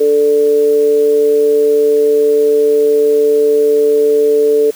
sine tone with amplitude modulation, 440 Hz, A4, in tune, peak -5 dBFS, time 0-4.71 s, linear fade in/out 10 ms, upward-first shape sine, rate 147 Hz, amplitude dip 50%, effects white hiss -37 dBFS RMS until 4.75 s

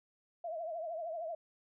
sine tone with vibrato, 659.3 Hz, E5, in tune, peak -37 dBFS, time 0.44-1.35 s, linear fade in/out 5 ms, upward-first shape triangle, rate 13 Hz, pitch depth 120 cents each way, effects none

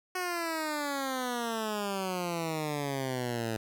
10% pulse exponential sweep, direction down, 370 to 110 Hz, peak -23 dBFS, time 0.15-3.57 s, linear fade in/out 5 ms, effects none

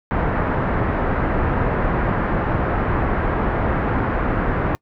pink low-pass noise, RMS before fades -20 dBFS, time 0.11-4.75 s, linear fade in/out 0 ms, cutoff 1700 Hz, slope 24 dB/octave, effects noise-tail reverb RT60 0.1 s tail -26 dB re dry

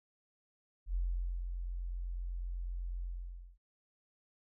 sine tone with ADSR envelope, 44 Hz, F1, 14 cents sharp, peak -30 dBFS, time 0.86-3.58 s, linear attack 87 ms, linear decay 490 ms, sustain -6 dB, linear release 550 ms, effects none

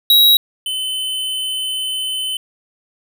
square tone pair in turn, 3850 / 3042 Hz, B7 / F#7, -45 / +47 cents, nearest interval major third, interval 408 cents, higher first, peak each -8 / -20 dBFS, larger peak first, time 0.1-0.37 / 0.66-2.37 s, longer second, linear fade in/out 2 ms, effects none

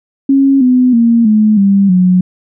sine tone with pitch steps, 273.2 / 252 / 232.4 / 214.3 / 197.7 / 182.34 Hz, C#4 / B3 / A#3 / A3 / G3 / F#3, -25 / +35 / -5 / -45 / +15 / -25 cents, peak -5 dBFS, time 0.29-2.21 s, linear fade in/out 5 ms, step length 320 ms, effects none

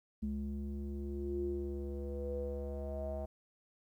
square tone with low-pass filter sweep, 70.3 Hz, C#2, 25 cents sharp, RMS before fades -39 dBFS, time 0.22-3.26 s, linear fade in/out 10 ms, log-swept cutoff 230 to 680 Hz, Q 9.6, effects 12-bit

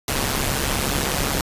pink noise with amplitude modulation, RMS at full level -19 dBFS, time 0.08-1.41 s, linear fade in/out 2 ms, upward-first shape sine, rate 138 Hz, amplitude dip 75%, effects resampled to 32000 Hz

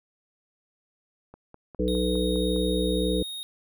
click train, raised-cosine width 1 ms, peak -31 dBFS, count 7, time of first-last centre 1.34-2.562 s, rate 4.91 Hz
harmonic tone, 61.74 Hz, B1, in tune, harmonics 1 / 3 / 5 / 7 / 8, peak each -29 / -29 / -29 / -29 / -29 dBFS, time 1.79-3.23 s, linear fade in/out 5 ms
square tone, 3729 Hz, A#7, in tune, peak -34 dBFS, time 1.88-3.43 s, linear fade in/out 0 ms
effects none

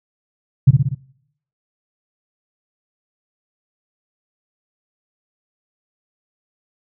sine tone with echo, 134.1 Hz, C3, 43 cents sharp, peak -3 dBFS, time 0.67-0.71 s, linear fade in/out 10 ms, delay 60 ms, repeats 4, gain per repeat -4 dB, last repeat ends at 0.95 s, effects noise-tail reverb RT60 0.7 s tail -21 dB re dry

